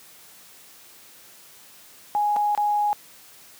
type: tone with dropouts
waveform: sine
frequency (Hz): 830.6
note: G#5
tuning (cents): 0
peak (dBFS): -19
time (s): 2.15-2.93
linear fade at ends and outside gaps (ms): 0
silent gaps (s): 2.362-2.366 / 2.55-2.576
effects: white hiss -49 dBFS RMS until 3.59 s + high-pass 100 Hz 12 dB/octave